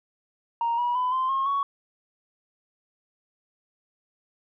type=tone with pitch steps; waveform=sine; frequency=933 / 967 / 1002.3 / 1038.8 / 1076.7 / 1116 Hz; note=A#5 / B5 / B5 / C6 / C6 / C#6; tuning=+1 / -37 / +25 / -13 / +49 / +11 cents; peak=-21 dBFS; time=0.61-1.63 s; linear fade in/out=2 ms; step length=170 ms; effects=tanh soft clip ceiling -19 dBFS